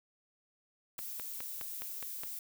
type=noise; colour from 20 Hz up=violet; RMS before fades=-42 dBFS; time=0.98-2.39 s; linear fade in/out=2 ms
type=click train; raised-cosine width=0.3 ms; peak=-27 dBFS; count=7; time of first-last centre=0.99-2.235 s; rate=4.82 Hz
effects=none